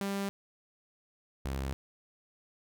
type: tone pair in turn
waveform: sawtooth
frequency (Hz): 198 / 67.23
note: G3 / C2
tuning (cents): +18 / +48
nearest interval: octave + perfect fifth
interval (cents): 1870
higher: first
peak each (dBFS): -28 / -29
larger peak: first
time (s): 0.01-0.29 / 1.45-1.73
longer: neither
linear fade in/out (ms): 0
effects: none